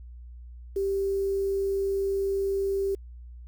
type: tone with quantisation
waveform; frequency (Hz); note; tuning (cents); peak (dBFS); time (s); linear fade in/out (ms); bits
sine; 392; G4; 0; -24; 0.76-2.95; 5; 8
effects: added 60 Hz sine -41 dBFS peak until 3.47 s